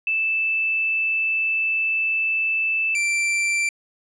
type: tone pair in turn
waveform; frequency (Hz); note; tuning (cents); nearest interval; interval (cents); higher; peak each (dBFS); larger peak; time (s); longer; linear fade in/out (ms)
sine / 45% pulse; 2637 / 2349; E7 / D7; 0 / 0; major second; 200; first; -19; neither; 0.07-2.95 / 2.95-3.69; first; 2
effects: resampled to 22050 Hz